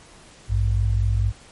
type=tone pair together; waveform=sine; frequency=56.79 / 101.3 Hz; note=A#1 / G#2; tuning=-45 / -43 cents; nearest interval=minor seventh; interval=1002 cents; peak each=-20 dBFS; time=0.48-1.33 s; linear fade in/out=50 ms; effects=pink hiss -48 dBFS RMS until 1.51 s + MP3 48 kbps